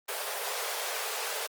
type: high-pass noise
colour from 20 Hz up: pink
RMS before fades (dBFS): -34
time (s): 0.08-1.47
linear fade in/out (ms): 10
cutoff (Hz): 410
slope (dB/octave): 96
effects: Opus 24 kbps